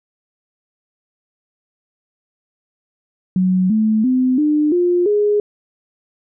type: tone with pitch steps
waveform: sine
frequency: 185 / 217.5 / 255.7 / 300.5 / 353.3 / 415.3 Hz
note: F#3 / A3 / C4 / D4 / F4 / G#4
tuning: 0 / -20 / -40 / +40 / +20 / 0 cents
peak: -12 dBFS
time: 3.36-5.4 s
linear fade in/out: 2 ms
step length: 340 ms
effects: none